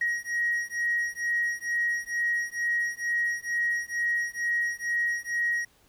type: beating tone pair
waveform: triangle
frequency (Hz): 1891 / 1893.2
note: A#6 / A#6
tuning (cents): +24 / +26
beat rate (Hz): 2.2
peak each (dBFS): -26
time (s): 0.01-5.65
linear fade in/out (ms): 5
effects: tanh soft clip ceiling -20 dBFS + pink hiss -62 dBFS RMS until 5.88 s